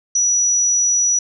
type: tone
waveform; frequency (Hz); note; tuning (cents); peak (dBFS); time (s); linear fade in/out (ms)
sine; 5870; F#8; -15; -13; 0.15-1.19; 5
effects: none